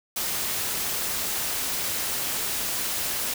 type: noise with amplitude modulation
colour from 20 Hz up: white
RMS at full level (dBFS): -26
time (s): 0.16-3.34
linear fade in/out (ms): 5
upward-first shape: sine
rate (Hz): 240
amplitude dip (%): 45
effects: none